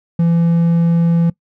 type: tone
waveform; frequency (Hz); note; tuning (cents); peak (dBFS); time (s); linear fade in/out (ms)
triangle; 168.4; E3; +37; -8; 0.19-1.3; 5
effects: noise-tail reverb RT60 0.1 s tail -21 dB re dry